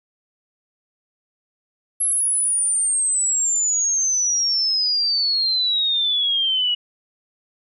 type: exponential sweep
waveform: sine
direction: down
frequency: 11175 to 2900 Hz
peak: -17 dBFS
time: 2-6.75 s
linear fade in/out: 10 ms
effects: none

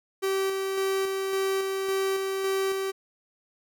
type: tone with tremolo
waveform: 45% pulse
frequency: 386.4 Hz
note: G4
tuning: 25 cents flat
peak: -24 dBFS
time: 0.22-2.92 s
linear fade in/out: 20 ms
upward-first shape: square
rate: 1.8 Hz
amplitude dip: 30%
effects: none

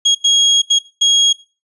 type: tone bursts at uneven times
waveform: 35% pulse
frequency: 3289 Hz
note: G#7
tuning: 18 cents flat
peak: -7 dBFS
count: 4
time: 0.05-0.15 / 0.24-0.62 / 0.7-0.79 / 1.01-1.33 s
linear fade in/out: 10 ms
effects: noise-tail reverb RT60 0.3 s tail -18 dB re dry + resampled to 24000 Hz

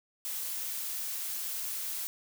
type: noise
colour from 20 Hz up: blue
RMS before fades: -36 dBFS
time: 0.25-2.07 s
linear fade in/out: 0 ms
effects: none

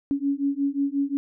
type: beating tone pair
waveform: sine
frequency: 277.2 / 282.8 Hz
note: C#4 / C#4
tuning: 0 / +35 cents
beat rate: 5.6 Hz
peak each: -25 dBFS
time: 0.11-1.17 s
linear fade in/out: 0 ms
effects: none

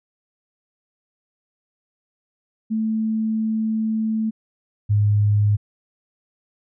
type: tone pair in turn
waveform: sine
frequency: 220 / 103.83 Hz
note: A3 / G#2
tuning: 0 / 0 cents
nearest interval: octave + minor second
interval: 1300 cents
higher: first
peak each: -19 / -14 dBFS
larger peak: second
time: 2.7-4.31 / 4.89-5.57 s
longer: first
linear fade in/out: 20 ms
effects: none

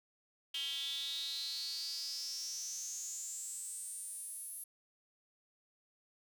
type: tone with high-pass filter sweep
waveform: square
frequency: 150.8 Hz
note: D3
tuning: 46 cents sharp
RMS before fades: -42 dBFS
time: 0.54-4.64 s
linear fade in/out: 5 ms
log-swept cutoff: 3100 to 11000 Hz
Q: 9.9
effects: none

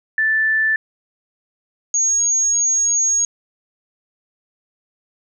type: tone pair in turn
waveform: sine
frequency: 1760 / 6599 Hz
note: A6 / G#8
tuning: 0 / -12 cents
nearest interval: octave + major seventh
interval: 2288 cents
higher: second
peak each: -14 dBFS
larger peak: neither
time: 0.18-0.76 / 1.94-3.25 s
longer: second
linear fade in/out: 2 ms
effects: none

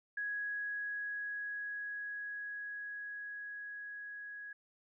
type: tone with level ramp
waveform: sine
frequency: 1665 Hz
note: G#6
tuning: 4 cents sharp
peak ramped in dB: -35 to -44 dBFS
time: 0.17-4.53 s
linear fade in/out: 5 ms
effects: none

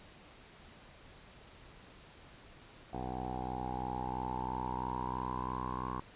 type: tone with low-pass filter sweep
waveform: 10% pulse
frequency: 63 Hz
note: B1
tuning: 35 cents sharp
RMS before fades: -38 dBFS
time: 2.93-6 s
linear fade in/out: 5 ms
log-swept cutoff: 720 to 1100 Hz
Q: 9.7
effects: pink hiss -56 dBFS RMS until 6.15 s + resampled to 8000 Hz

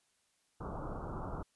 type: low-pass noise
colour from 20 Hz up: pink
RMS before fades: -41 dBFS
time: 0.6-1.43 s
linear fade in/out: 10 ms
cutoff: 1400 Hz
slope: 96 dB/octave
effects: white hiss -75 dBFS RMS until 1.55 s + resampled to 24000 Hz

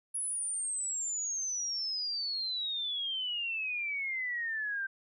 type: exponential sweep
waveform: sine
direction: down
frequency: 10510 to 1559 Hz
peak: -32 dBFS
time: 0.14-4.87 s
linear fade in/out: 10 ms
effects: none

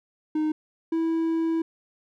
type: tone pair in turn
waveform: triangle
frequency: 308.7 / 327.1 Hz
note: D#4 / E4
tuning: -14 / -13 cents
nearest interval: minor second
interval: 101 cents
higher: second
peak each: -20 dBFS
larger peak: neither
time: 0.35-0.52 / 0.92-1.62 s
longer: second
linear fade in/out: 5 ms
effects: none

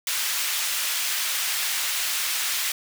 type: high-pass noise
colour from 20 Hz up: pink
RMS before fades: -26 dBFS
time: 0.07-2.72 s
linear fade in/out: 2 ms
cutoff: 2000 Hz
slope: 12 dB/octave
effects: none

